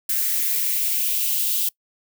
violet noise with high-pass filter sweep, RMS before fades -22 dBFS, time 0.09-1.69 s, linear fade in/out 5 ms, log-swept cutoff 1700 to 3200 Hz, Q 2.8, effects noise-tail reverb RT60 0.1 s tail -24 dB re dry

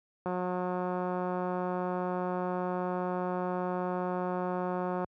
click train, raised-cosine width 1 ms, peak -20 dBFS, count 867, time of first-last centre 0.26-5.045 s, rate 181 Hz, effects high-pass 80 Hz 12 dB/octave

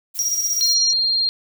violet noise, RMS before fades -31 dBFS, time 0.14-0.75 s, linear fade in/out 20 ms
sine tone with tremolo, 5690 Hz, F8, 31 cents sharp, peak -17 dBFS, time 0.19-0.93 s, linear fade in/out 0 ms, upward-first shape square, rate 16 Hz, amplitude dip 45%
sine tone, 4206 Hz, C8, 8 cents sharp, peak -16 dBFS, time 0.61-1.29 s, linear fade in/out 0 ms
effects none

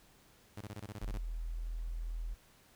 sawtooth tone bursts, 103.83 Hz, G#2, in tune, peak -38 dBFS, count 10, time 0.57-1.177 s, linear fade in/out 5 ms, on 40 ms, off 23 ms
sine tone, 41.2 Hz, E1, in tune, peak -36 dBFS, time 1.01-2.35 s, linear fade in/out 20 ms
effects pink hiss -64 dBFS RMS until 2.75 s

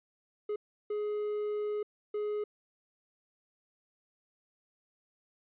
triangle tone bursts at uneven times, 419 Hz, G#4, 15 cents sharp, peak -29 dBFS, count 3, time 0.49-0.56 / 0.9-1.83 / 2.14-2.44 s, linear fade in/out 5 ms, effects resampled to 8000 Hz

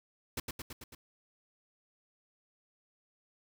pink noise with echo, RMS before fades -36 dBFS, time 0.37-0.4 s, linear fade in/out 5 ms, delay 110 ms, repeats 5, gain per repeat -3 dB, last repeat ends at 0.95 s, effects none

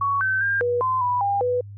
sine tone with pitch steps, 1118 / 1538 / 1601 / 484.9 / 1030 / 985 / 803 / 494.3 Hz, C#6 / G6 / G6 / B4 / C6 / B5 / G5 / B4, +14 / -33 / +36 / -32 / -28 / -5 / +41 / +1 cents, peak -19 dBFS, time 0.01-1.61 s, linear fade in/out 5 ms, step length 200 ms, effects added 101 Hz sine -36 dBFS peak until 1.77 s

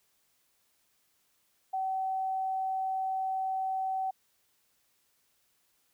sine tone, 762 Hz, G5, 49 cents flat, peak -29 dBFS, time 1.73-4.11 s, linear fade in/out 10 ms, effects white hiss -72 dBFS RMS until 5.93 s

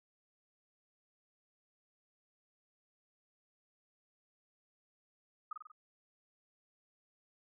sine tone with echo, 1244.5 Hz, D#6, in tune, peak -37 dBFS, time 5.51-5.53 s, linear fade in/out 5 ms, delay 47 ms, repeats 4, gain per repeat -4 dB, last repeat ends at 5.718 s, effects none

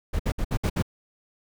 brown noise bursts, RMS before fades -24 dBFS, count 6, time 0.13-0.825 s, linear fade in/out 10 ms, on 65 ms, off 61 ms, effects none

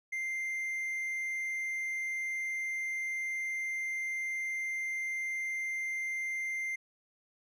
triangle tone, 2093 Hz, C7, in tune, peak -31 dBFS, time 0.12-6.76 s, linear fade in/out 10 ms, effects none

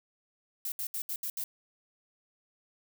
violet noise bursts at uneven times, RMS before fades -35 dBFS, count 6, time 0.65-0.72 / 0.79-0.87 / 0.94-1.02 / 1.09-1.16 / 1.23-1.3 / 1.37-1.44 s, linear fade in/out 2 ms, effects none

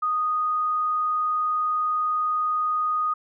sine tone, 1240 Hz, D#6, 6 cents flat, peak -21 dBFS, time 0.02-3.14 s, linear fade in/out 10 ms, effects none

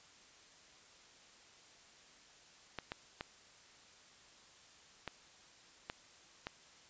clicks, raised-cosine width 0.3 ms, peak -24 dBFS, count 6, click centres 2.787 / 2.919 / 3.209 / 5.077 / 5.899 / 6.469 s, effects white hiss -61 dBFS RMS until 6.89 s + resampled to 16000 Hz

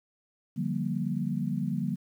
sine chord, G minor seventh, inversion second, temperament just, 147 / 176.4 / 196 / 235.2 Hz, D3 / F3 / G3 / Bb3, +2 / +18 / 0 / +16 cents, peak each -33 dBFS, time 0.56-1.96 s, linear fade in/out 20 ms, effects 10-bit

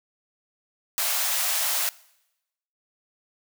white high-pass noise, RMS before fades -25 dBFS, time 0.98-1.89 s, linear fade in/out 0 ms, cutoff 570 Hz, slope 96 dB/octave, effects noise-tail reverb RT60 0.9 s tail -22 dB re dry

